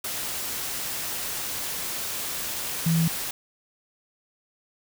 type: tone in noise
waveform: sine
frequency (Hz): 164.7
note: E3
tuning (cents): -1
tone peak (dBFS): -19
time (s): 2.86-3.08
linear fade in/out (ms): 5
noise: white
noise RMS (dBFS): -31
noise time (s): 0.04-3.31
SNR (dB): +9
effects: none